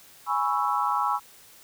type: chord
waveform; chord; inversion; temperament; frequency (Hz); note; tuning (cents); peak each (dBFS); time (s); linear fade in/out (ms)
sine; C# minor seventh; second; equal; 830.6 / 987.8 / 1108.7 / 1318.5; G#5 / B5 / C#6 / E6; 0 / 0 / 0 / 0; -28; 0.26-1.2; 50
effects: white hiss -52 dBFS RMS until 1.63 s